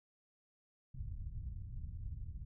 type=low-pass noise; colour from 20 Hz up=white; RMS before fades=-44 dBFS; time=0.94-2.45 s; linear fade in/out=10 ms; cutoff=100 Hz; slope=24 dB/octave; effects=none